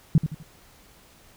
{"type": "tone with echo", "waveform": "sine", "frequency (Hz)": 155.4, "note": "D#3", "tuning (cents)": -2, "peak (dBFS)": -12, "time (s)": [0.15, 0.18], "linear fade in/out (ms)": 2, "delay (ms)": 83, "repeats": 3, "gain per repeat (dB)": -9, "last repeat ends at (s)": 0.429, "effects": ["pink hiss -54 dBFS RMS until 1.36 s"]}